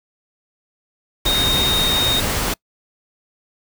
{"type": "tone in noise", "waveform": "sine", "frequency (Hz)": 3711, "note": "A#7", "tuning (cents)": -9, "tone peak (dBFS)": -16, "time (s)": [1.26, 2.2], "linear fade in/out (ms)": 5, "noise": "pink", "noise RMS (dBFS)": -21, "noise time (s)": [1.25, 2.54], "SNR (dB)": 2, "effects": ["noise-tail reverb RT60 0.1 s tail -26 dB re dry"]}